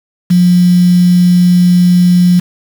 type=tone with quantisation; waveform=sine; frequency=178.1 Hz; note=F3; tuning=34 cents sharp; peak=-4 dBFS; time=0.3-2.4 s; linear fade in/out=10 ms; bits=4; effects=none